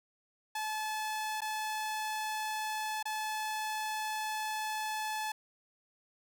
sawtooth tone with dropouts, 863 Hz, A5, 34 cents flat, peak -30 dBFS, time 0.55-5.32 s, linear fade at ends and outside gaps 5 ms, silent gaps 1.407-1.417 / 3.028-3.054 s, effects none

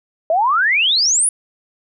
sine exponential sweep, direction up, 620 to 10520 Hz, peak -12 dBFS, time 0.3-1.29 s, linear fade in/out 2 ms, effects none

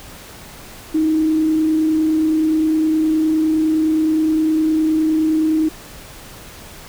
sine tone with frequency modulation, 314.4 Hz, D#4, 18 cents sharp, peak -13 dBFS, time 0.94-5.69 s, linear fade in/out 10 ms, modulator 29.7 Hz, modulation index 0.21, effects pink hiss -38 dBFS RMS until 6.88 s

